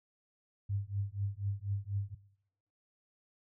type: tone with tremolo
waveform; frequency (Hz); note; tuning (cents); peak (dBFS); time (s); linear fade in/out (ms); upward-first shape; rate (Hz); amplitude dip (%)
sine; 100; G2; +35; -29; 0.69-2.15; 10; triangle; 4.1; 95
effects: noise-tail reverb RT60 0.8 s tail -20 dB re dry